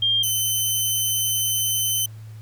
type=tone pair in turn; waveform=sine / 10% pulse; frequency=3200 / 3058 Hz; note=G7 / G7; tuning=+35 / -44 cents; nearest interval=minor second; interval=79 cents; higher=first; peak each=-17 / -12 dBFS; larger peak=second; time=0.02-0.23 / 0.23-2.06 s; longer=second; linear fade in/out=5 ms; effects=added 109 Hz sine -36 dBFS peak until 2.41 s + pink hiss -55 dBFS RMS until 2.41 s